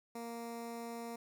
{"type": "tone with notch filter", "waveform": "15% pulse", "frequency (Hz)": 233.1, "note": "A#3", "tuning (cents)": 0, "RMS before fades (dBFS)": -44, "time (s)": [0.15, 1.16], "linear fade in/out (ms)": 5, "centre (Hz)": 3100, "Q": 1.2, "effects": []}